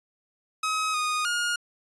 sawtooth tone with pitch steps, 1272 / 1236 / 1427 Hz, D#6 / D#6 / F6, +38 / -12 / +37 cents, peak -21 dBFS, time 0.63-1.56 s, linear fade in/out 5 ms, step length 310 ms, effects resampled to 24000 Hz

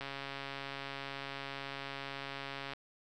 click train, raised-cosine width 0.3 ms, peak -25 dBFS, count 377, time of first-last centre 0.01-2.735 s, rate 138 Hz, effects none

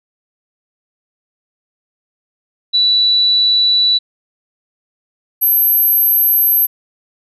sine tone pair in turn, 3951 / 12439 Hz, B7 / G9, 0 / -15 cents, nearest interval octave + minor sixth, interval 1985 cents, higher second, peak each -9 dBFS, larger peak neither, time 2.73-3.99 / 5.41-6.67 s, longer neither, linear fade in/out 20 ms, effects none

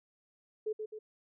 sine tone with echo, 430.7 Hz, A4, 37 cents flat, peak -31 dBFS, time 0.66-0.73 s, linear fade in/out 10 ms, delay 130 ms, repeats 2, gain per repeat -5 dB, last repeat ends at 0.99 s, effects none

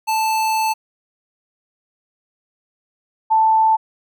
square / sine tone pair in turn, 879 / 882.3 Hz, A5 / A5, -2 / +5 cents, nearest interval unison, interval 7 cents, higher second, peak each -17 / -11 dBFS, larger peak second, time 0.07-0.74 / 3.3-3.77 s, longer first, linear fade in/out 20 ms, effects none

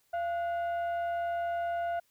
sine tone pair together, 687.6 / 1457 Hz, F5 / F#6, -27 / -27 cents, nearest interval octave + minor second, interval 1300 cents, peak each -28 / -39 dBFS, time 0.13-2 s, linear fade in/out 10 ms, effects tanh soft clip ceiling -27 dBFS + white hiss -71 dBFS RMS until 2.1 s

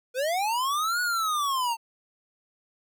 square linear two-way sweep, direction up then down, 480 to 1472 to 895 Hz, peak -25 dBFS, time 0.14-1.77 s, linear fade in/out 50 ms, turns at 1.01 s, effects none

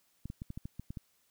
clicks, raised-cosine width 5 ms, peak -28 dBFS, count 9, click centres 0.256 / 0.301 / 0.419 / 0.504 / 0.575 / 0.655 / 0.796 / 0.905 / 0.972 s, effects white hiss -72 dBFS RMS until 1.3 s

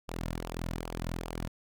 sawtooth tone with flanger, 42 Hz, E1, 33 cents sharp, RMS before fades -37 dBFS, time 0.08-1.48 s, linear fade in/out 10 ms, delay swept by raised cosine 0.48 to 2.58 ms, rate 2.5 Hz, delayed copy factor -0.65, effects none

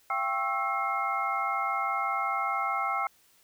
sine tone cluster, 682 / 787 / 1092 / 1317 / 2137 Hz, F5 / G5 / C#6 / E6 / C7, -41 / +7 / -26 / -2 / +36 cents, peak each -39 / -32 / -34 / -30 / -35 dBFS, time 0.1-3.07 s, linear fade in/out 2 ms, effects white hiss -63 dBFS RMS until 3.43 s

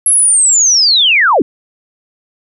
sine linear sweep, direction down, 11175 to 221.9 Hz, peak -6 dBFS, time 0.06-1.42 s, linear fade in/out 2 ms, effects none

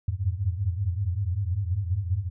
sine tone cluster, 84.7 / 89.6 / 99.4 / 104.7 Hz, E2 / F2 / G2 / G#2, +48 / +45 / +25 / +15 cents, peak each -30 dBFS, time 0.08-2.3 s, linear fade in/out 5 ms, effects none

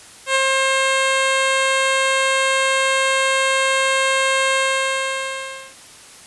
10% pulse tone with ADSR envelope, 533 Hz, C5, 32 cents sharp, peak -5 dBFS, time 0.26-5.75 s, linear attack 89 ms, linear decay 28 ms, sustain -2 dB, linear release 1200 ms, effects white hiss -42 dBFS RMS until 6.26 s + resampled to 24000 Hz

